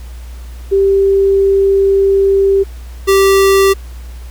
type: tone pair in turn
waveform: sine / square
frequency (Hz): 392 / 390.3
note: G4 / G4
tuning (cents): 0 / -8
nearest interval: unison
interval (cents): 8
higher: first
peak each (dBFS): -7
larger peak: neither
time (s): 0.71-2.64 / 3.07-3.74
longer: first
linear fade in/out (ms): 20
effects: added 60 Hz sine -26 dBFS peak until 4.3 s + pink hiss -42 dBFS RMS until 4.3 s